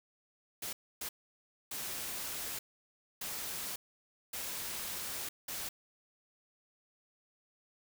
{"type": "noise bursts at uneven times", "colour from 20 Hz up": "white", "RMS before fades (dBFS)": -40, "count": 6, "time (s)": [[0.62, 0.73], [1.01, 1.09], [1.71, 2.59], [3.21, 3.76], [4.33, 5.29], [5.48, 5.69]], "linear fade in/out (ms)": 5, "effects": []}